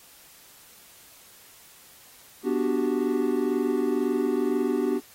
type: chord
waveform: triangle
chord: G major seventh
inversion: first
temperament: equal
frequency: 246.9 / 293.7 / 370 / 392 Hz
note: B3 / D4 / F#4 / G4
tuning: 0 / 0 / 0 / 0 cents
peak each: -26 dBFS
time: 2.43-5.01 s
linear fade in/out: 50 ms
effects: white hiss -52 dBFS RMS until 5.14 s + AAC 48 kbps